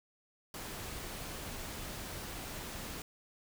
pink noise, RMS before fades -43 dBFS, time 0.54-3.02 s, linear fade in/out 2 ms, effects none

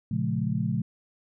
sine chord, Bb minor seventh, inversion none, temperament equal with one note detuned, 116.54 / 138.59 / 174.61 / 213 Hz, Bb2 / Db3 / F3 / Ab3, 0 / 0 / 0 / +44 cents, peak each -30 dBFS, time 0.11-0.82 s, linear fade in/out 5 ms, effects none

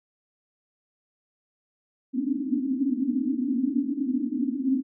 white band-pass noise, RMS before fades -26 dBFS, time 2.13-4.83 s, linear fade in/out 50 ms, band 240 to 290 Hz, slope 96 dB/octave, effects none

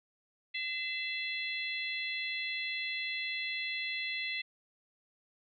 harmonic tone with a mistuned harmonic, 681 Hz, F5, 44 cents flat, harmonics 3 / 4 / 5 / 6, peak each -37 / -39 / -41 / -43 dBFS, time 0.54-4.42 s, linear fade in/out 10 ms, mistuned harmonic 4, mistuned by -48 cents, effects none

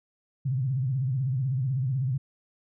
sine tone with vibrato, 130.81 Hz, C3, in tune, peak -24 dBFS, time 0.45-2.18 s, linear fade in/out 10 ms, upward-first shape sine, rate 16 Hz, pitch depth 140 cents each way, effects none

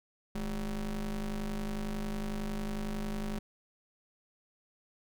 square ring-modulated tone, 93.5 Hz, F#2, 19 cents sharp, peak -31 dBFS, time 0.35-3.39 s, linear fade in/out 5 ms, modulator 119 Hz, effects none

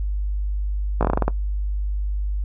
slowing click train, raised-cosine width 1 ms, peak -5 dBFS, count 9, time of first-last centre 1.01-1.28 s, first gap 17 ms, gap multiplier 1.19, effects noise-tail reverb RT60 0.1 s tail -18 dB re dry + added 50 Hz sine -21 dBFS peak until 2.44 s

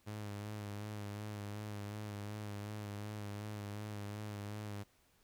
sawtooth tone with vibrato, 104 Hz, G#2, 3 cents sharp, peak -38 dBFS, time 0.06-4.84 s, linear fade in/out 20 ms, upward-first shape sine, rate 2.7 Hz, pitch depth 38 cents each way, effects pink hiss -71 dBFS RMS until 5.23 s

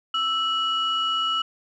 sine tone pair together, 1320 / 2921 Hz, E6 / F#7, +2 / -23 cents, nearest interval octave + major second, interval 1375 cents, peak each -23 dBFS, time 0.14-1.42 s, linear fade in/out 5 ms, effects tanh soft clip ceiling -16 dBFS

